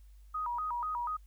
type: tone with vibrato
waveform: sine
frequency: 1095 Hz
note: C#6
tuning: 22 cents flat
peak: -32 dBFS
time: 0.34-1.17 s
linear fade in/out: 10 ms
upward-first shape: square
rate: 4.1 Hz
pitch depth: 230 cents each way
effects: added 50 Hz sine -52 dBFS peak until 1.26 s + white hiss -73 dBFS RMS until 1.26 s